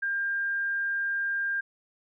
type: tone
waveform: sine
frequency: 1600 Hz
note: G6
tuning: 35 cents sharp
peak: -26 dBFS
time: 0.02-1.61 s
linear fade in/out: 10 ms
effects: none